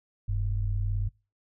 sine tone pair together, 41.92 / 100 Hz, E1 / G2, +30 / +35 cents, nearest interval octave + minor third, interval 1505 cents, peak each -28 dBFS, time 0.28-1.09 s, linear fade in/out 10 ms, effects noise-tail reverb RT60 0.3 s tail -24 dB re dry

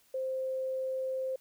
sine tone, 523.3 Hz, C5, in tune, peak -31 dBFS, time 0.14-1.36 s, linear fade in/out 5 ms, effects white hiss -66 dBFS RMS until 1.4 s

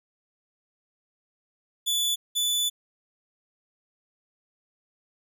sawtooth tone pair in turn, 3464 / 3481 Hz, A7 / A7, -28 / -19 cents, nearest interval unison, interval 9 cents, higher second, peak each -20 dBFS, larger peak neither, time 1.86-2.16 / 2.35-2.7 s, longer second, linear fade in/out 20 ms, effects none

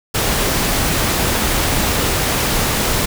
pink noise, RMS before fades -17 dBFS, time 0.14-3.06 s, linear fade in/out 10 ms, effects none

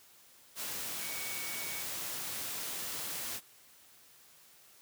sine tone in noise, 2245 Hz, C#7, 21 cents sharp, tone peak -44 dBFS, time 1-1.84 s, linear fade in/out 50 ms, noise white, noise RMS -39 dBFS, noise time 0.55-3.41 s, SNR -8 dB, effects white hiss -60 dBFS RMS until 4.81 s + high-pass 80 Hz 12 dB/octave

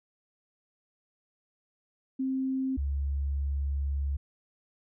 sine tone pair in turn, 263.8 / 69.87 Hz, C4 / C#2, +14 / +14 cents, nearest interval octave + major seventh, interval 2300 cents, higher first, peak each -27 dBFS, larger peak neither, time 2.19-2.77 / 2.77-4.17 s, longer second, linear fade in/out 10 ms, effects none

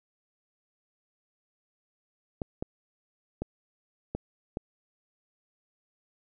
clicks, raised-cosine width 2 ms, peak -18 dBFS, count 5, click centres 2.418 / 2.625 / 3.42 / 4.15 / 4.571 s, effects none

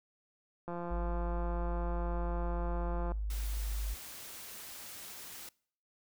click train, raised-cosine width 1 ms, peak -27 dBFS, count 423, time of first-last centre 0.68-3.119 s, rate 173 Hz
sine tone, 51.91 Hz, G#1, in tune, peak -32 dBFS, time 0.9-3.95 s, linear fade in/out 20 ms
white noise, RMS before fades -47 dBFS, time 3.3-5.49 s, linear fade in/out 2 ms
effects noise-tail reverb RT60 0.6 s tail -25 dB re dry

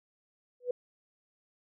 sine tone with exponential growth, 493.9 Hz, B4, in tune, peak -24 dBFS, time 0.6-0.71 s, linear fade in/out 5 ms, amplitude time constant 22 ms, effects none

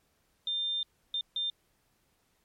sine tone bursts at uneven times, 3600 Hz, A7, 39 cents sharp, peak -29 dBFS, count 3, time 0.47-0.83 / 1.14-1.21 / 1.36-1.5 s, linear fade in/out 2 ms, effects pink hiss -72 dBFS RMS until 2.44 s + MP3 64 kbps

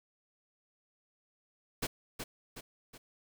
pink noise with echo, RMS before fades -34 dBFS, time 1.82-1.87 s, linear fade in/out 10 ms, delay 370 ms, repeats 3, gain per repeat -6 dB, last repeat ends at 2.98 s, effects none

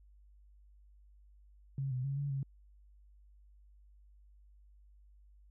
sine tone with pitch steps, 136.4 / 127 / 138.1 / 142.1 / 136.4 Hz, C#3 / B2 / C#3 / C#3 / C#3, -28 / +49 / -6 / +43 / -28 cents, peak -33 dBFS, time 1.78-2.43 s, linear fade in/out 2 ms, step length 130 ms, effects added 50 Hz sine -58 dBFS peak until 5.5 s

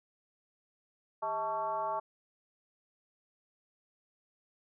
sine tone with frequency modulation, 880 Hz, A5, in tune, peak -31 dBFS, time 1.22-2 s, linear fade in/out 10 ms, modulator 239 Hz, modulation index 1.2, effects none

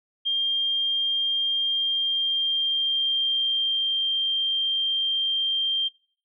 sine tone with pitch glide, 3200 to 3174 Hz, G7 to G7, +35 to +21 cents, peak -21 dBFS, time 0.25-5.89 s, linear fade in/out 20 ms, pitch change -14 cents, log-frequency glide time 1.61-3.99 s, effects noise-tail reverb RT60 0.5 s tail -22 dB re dry

